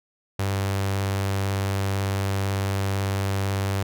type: tone with notch filter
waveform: sawtooth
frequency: 98 Hz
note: G2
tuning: in tune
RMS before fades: -25 dBFS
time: 0.39-3.83 s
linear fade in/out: 5 ms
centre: 240 Hz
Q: 1.7
effects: none